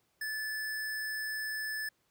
square tone, 1738 Hz, A6, 22 cents flat, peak -35 dBFS, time 0.21-1.89 s, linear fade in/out 5 ms, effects pink hiss -74 dBFS RMS until 2.1 s + high-pass 80 Hz 12 dB/octave

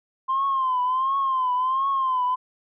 sine tone with vibrato, 1045 Hz, C6, 2 cents flat, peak -19 dBFS, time 0.28-2.36 s, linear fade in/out 20 ms, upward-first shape triangle, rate 1.4 Hz, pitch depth 100 cents each way, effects tanh soft clip ceiling -16 dBFS

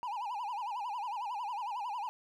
triangle tone with vibrato, 897 Hz, A5, 33 cents sharp, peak -33 dBFS, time 0.03-2.09 s, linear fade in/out 0 ms, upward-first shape sine, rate 11 Hz, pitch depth 200 cents each way, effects none

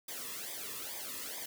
white noise with flanger, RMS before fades -42 dBFS, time 0.08-1.46 s, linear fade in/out 5 ms, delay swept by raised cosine 0.71 to 1.35 ms, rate 2.3 Hz, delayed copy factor -0.8, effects none

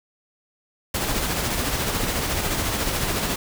pink noise with tremolo, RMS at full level -23 dBFS, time 0.94-3.36 s, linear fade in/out 5 ms, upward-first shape sine, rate 14 Hz, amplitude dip 35%, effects none

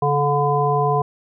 harmonic tone with a mistuned harmonic, 144.6 Hz, D3, 27 cents flat, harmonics 1 / 3 / 5 / 7, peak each -21 / -21 / -21 / -21 dBFS, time 0.02-1.02 s, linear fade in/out 5 ms, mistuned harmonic 1, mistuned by -25 cents, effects none

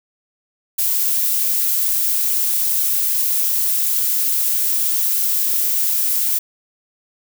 violet noise, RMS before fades -18 dBFS, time 0.78-6.39 s, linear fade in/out 10 ms, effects none

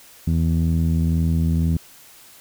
sawtooth tone with low-pass filter, 82 Hz, E2, 9 cents flat, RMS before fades -19 dBFS, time 0.27-1.77 s, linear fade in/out 5 ms, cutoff 200 Hz, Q 2.6, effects white hiss -47 dBFS RMS until 2.4 s

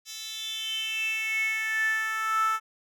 10% pulse tone with high-pass filter sweep, 440 Hz, A4, in tune, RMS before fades -29 dBFS, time 0.05-2.6 s, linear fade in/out 50 ms, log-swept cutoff 4400 to 1200 Hz, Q 9.1, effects none

